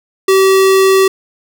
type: tone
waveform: square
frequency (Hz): 383.9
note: G4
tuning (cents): -36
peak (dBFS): -7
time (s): 0.28-1.08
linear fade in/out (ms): 5
effects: none